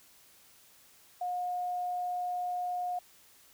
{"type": "tone", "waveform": "sine", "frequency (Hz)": 718, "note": "F5", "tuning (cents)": 48, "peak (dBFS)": -31, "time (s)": [1.21, 2.99], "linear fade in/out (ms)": 5, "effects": ["white hiss -60 dBFS RMS until 3.53 s"]}